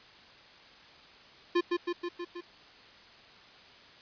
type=tone with echo; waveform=square; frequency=349.2 Hz; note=F4; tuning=in tune; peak=-24 dBFS; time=1.55-1.61 s; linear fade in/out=10 ms; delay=160 ms; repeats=5; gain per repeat=-3 dB; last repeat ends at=2.41 s; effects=white hiss -54 dBFS RMS until 4.01 s + resampled to 11025 Hz